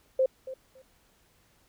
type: tone with echo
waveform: sine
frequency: 523.3 Hz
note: C5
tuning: in tune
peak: -20 dBFS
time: 0.19-0.26 s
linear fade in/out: 5 ms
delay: 280 ms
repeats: 2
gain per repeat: -15 dB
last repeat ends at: 0.82 s
effects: pink hiss -65 dBFS RMS until 1.68 s